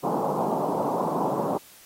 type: band-pass noise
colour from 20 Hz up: white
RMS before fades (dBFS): -26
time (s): 0.03-1.58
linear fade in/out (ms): 10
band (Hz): 140 to 1000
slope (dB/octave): 48
effects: white hiss -51 dBFS RMS until 1.85 s + AAC 48 kbps